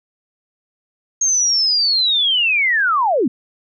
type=linear sweep; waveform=sine; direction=down; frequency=6500 to 207.7 Hz; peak=-13 dBFS; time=1.21-3.28 s; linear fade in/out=5 ms; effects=none